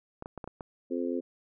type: clicks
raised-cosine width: 1 ms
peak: -25 dBFS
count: 6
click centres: 0.224 / 0.259 / 0.377 / 0.442 / 0.476 / 0.608 s
type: harmonic tone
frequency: 86.7 Hz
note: F2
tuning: 12 cents flat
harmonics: 3 / 4 / 5 / 6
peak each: -32 / -34 / -36 / -38 dBFS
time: 0.9-1.21 s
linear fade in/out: 20 ms
effects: none